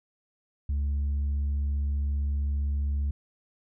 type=tone; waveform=sine; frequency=71.2 Hz; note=C#2; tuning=47 cents sharp; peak=-22 dBFS; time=0.69-3.11 s; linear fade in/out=5 ms; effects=tanh soft clip ceiling -24 dBFS